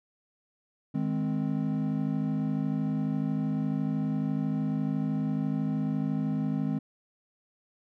triangle chord, Ab major, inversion second, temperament equal, 155.56 / 207.7 / 261.6 Hz, Eb3 / Ab3 / C4, 0 / 0 / 0 cents, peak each -29 dBFS, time 0.94-6.79 s, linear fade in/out 10 ms, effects none

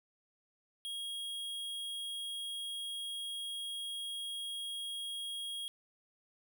square tone, 3280 Hz, G#7, 22 cents flat, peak -39 dBFS, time 0.85-5.68 s, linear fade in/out 0 ms, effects none

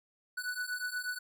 square beating tone pair, 1480 / 1488.3 Hz, F#6 / F#6, 0 / +10 cents, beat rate 8.3 Hz, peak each -39 / -38 dBFS, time 0.37-1.19 s, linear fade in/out 10 ms, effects none

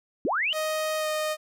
sine linear sweep, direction up, 207.7 to 3121 Hz, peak -23 dBFS, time 0.25-0.53 s, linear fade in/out 0 ms
sawtooth tone with pitch glide, 624 to 617.2 Hz, D#5 to D#5, +5 to -14 cents, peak -22 dBFS, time 0.52-1.37 s, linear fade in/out 50 ms, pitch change -19 cents, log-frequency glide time 0.98-1.07 s
effects none

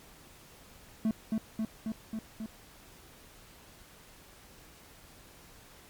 triangle tone with echo, 220 Hz, A3, in tune, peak -23 dBFS, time 1.05-1.11 s, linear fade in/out 2 ms, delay 270 ms, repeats 5, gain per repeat -2 dB, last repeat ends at 2.46 s, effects pink hiss -55 dBFS RMS until 5.89 s + MP3 96 kbps

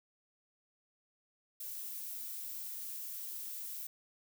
violet noise, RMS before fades -43 dBFS, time 1.6-3.87 s, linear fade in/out 5 ms, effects none

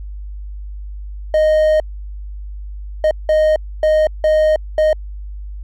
triangle tone bursts at uneven times, 620 Hz, D#5, 6 cents flat, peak -8 dBFS, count 6, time 1.34-1.8 / 3.04-3.11 / 3.29-3.56 / 3.83-4.07 / 4.24-4.56 / 4.78-4.93 s, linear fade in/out 2 ms, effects added 50 Hz sine -26 dBFS peak until 5.63 s

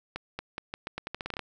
accelerating click train, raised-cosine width 0.3 ms, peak -18 dBFS, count 14, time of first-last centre 0.16-1.393 s, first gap 230 ms, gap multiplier 0.83, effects none

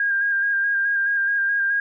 sine tone with vibrato, 1613 Hz, G6, 49 cents sharp, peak -18 dBFS, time 0-1.8 s, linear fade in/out 2 ms, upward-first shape square, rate 4.7 Hz, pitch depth 21 cents each way, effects none

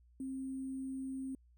sine tone with sample-and-hold, 264.9 Hz, C4, 22 cents sharp, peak -38 dBFS, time 0.2-1.35 s, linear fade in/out 2 ms, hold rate 8820 Hz, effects added 60 Hz sine -62 dBFS peak until 1.57 s

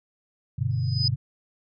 sine chord, G major, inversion none, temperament equal, 98 / 123.47 / 146.83 Hz, G2 / B2 / D3, 0 / 0 / 0 cents, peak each -28 / -25 / -30 dBFS, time 0.58-1.16 s, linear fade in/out 10 ms
sine tone with exponential growth, 5000 Hz, D#8, 8 cents sharp, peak -19 dBFS, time 0.71-1.08 s, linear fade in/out 2 ms, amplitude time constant 79 ms
effects none

